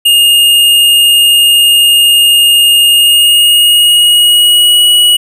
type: tone with pitch glide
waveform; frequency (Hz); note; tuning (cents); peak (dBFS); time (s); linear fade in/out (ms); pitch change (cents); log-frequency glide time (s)
square; 2838 to 2918; F7 to F#7; +27 to -25; -4; 0.05-5.17; 10; +48; 2.87-4.87
effects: none